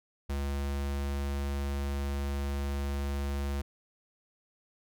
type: tone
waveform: square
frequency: 70.1 Hz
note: C#2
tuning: 20 cents sharp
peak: -31 dBFS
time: 0.29-3.62 s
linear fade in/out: 10 ms
effects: none